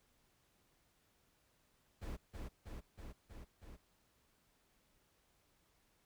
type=noise with echo; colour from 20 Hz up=brown; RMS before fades=-44 dBFS; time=2.01-2.17 s; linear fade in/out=20 ms; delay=320 ms; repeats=5; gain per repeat=-2 dB; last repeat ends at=3.77 s; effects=pink hiss -75 dBFS RMS until 6.05 s